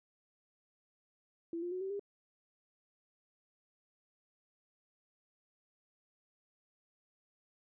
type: tone with pitch steps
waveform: sine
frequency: 335.4 / 351.1 / 367.5 / 384.6 / 402.6 Hz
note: E4 / F4 / F#4 / G4 / G4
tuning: +30 / +9 / -12 / -33 / +46 cents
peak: -36 dBFS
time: 1.53-1.995 s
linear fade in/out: 2 ms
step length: 93 ms
effects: none